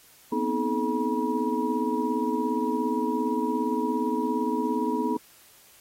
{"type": "tone cluster", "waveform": "sine", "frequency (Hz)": [240.7, 258, 315.2, 428.8, 963], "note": ["B3", "C4", "D#4", "A4", "B5"], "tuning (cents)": [-44, -24, 23, -45, -44], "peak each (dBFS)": -30, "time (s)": [0.32, 5.17], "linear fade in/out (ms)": 5, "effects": ["white hiss -55 dBFS RMS until 5.8 s", "AAC 48 kbps"]}